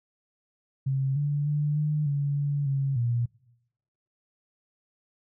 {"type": "tone with pitch steps", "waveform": "sine", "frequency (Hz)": [134.8, 145.1, 147.9, 150.7, 142.5, 143.4, 137.1, 119.3], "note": ["C#3", "D3", "D3", "D3", "C#3", "D3", "C#3", "A#2"], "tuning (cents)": [-48, -21, 13, 45, 48, -41, -19, 41], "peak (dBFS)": -23, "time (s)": [0.86, 3.26], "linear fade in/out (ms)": 10, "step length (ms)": 300, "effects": ["noise-tail reverb RT60 0.9 s tail -23 dB re dry"]}